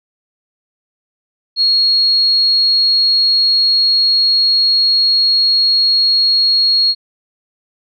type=tone; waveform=sine; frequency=4300 Hz; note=C8; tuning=47 cents sharp; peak=-9 dBFS; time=1.56-6.95 s; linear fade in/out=50 ms; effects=none